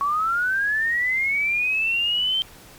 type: linear sweep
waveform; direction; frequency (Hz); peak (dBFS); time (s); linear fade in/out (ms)
sine; up; 1108.7 to 3136; -19; 0.01-2.42; 0
effects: pink hiss -46 dBFS RMS until 2.78 s + MP3 96 kbps